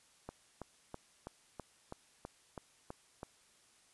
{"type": "click train", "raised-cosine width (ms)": 1, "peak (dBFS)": -29, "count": 10, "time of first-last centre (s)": [0.29, 3.231], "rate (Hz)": 3.06, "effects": ["white hiss -67 dBFS RMS until 3.93 s", "resampled to 24000 Hz"]}